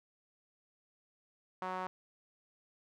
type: tone with band-pass filter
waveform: sawtooth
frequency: 185 Hz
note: F#3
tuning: in tune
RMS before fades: -39 dBFS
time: 1.62-1.87 s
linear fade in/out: 0 ms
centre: 1000 Hz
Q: 2.2
effects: none